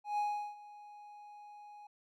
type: tone with ADSR envelope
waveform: triangle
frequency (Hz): 830.6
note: G#5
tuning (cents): 0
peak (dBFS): -28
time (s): 0.04-1.87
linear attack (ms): 140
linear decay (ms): 370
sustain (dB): -20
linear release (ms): 4
effects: none